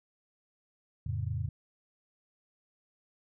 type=chord; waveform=sine; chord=F augmented; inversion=none; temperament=equal with one note detuned; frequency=87.31 / 110.45 / 138.59 Hz; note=F2 / A2 / C#3; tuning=0 / +7 / 0 cents; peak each=-35 / -34 / -37 dBFS; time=1.06-1.49 s; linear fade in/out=5 ms; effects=none